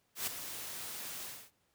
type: noise with ADSR envelope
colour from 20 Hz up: white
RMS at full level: -34 dBFS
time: 0.15-1.51 s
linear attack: 120 ms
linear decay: 10 ms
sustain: -9 dB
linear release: 280 ms
effects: pink hiss -75 dBFS RMS until 1.74 s + high-pass 60 Hz 12 dB/octave